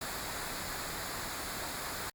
pink noise with comb filter, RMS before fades -39 dBFS, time 0.01-2.1 s, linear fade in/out 5 ms, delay 0.34 ms, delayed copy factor -0.55, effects Opus 48 kbps

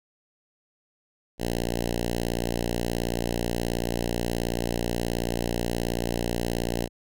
5% pulse tone with notch filter, 58.6 Hz, A#1, 10 cents sharp, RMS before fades -28 dBFS, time 1.38-6.89 s, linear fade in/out 50 ms, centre 1300 Hz, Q 0.84, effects none

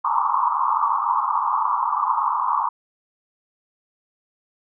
white band-pass noise, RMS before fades -21 dBFS, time 0.04-2.69 s, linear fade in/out 10 ms, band 860 to 1200 Hz, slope 96 dB/octave, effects none

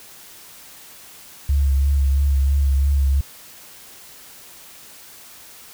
sine tone with vibrato, 69.3 Hz, C#2, in tune, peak -14 dBFS, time 1.49-3.21 s, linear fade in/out 5 ms, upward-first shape sine, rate 3 Hz, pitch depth 33 cents each way, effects white hiss -43 dBFS RMS until 5.73 s

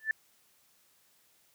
sine tone with exponential growth, 1760 Hz, A6, in tune, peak -22 dBFS, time 0-0.11 s, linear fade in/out 2 ms, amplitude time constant 23 ms, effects white hiss -67 dBFS RMS until 1.54 s + high-pass 60 Hz 12 dB/octave

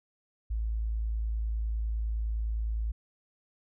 sine tone, 54.9 Hz, A1, 3 cents flat, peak -28 dBFS, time 0.5-2.92 s, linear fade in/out 10 ms, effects none

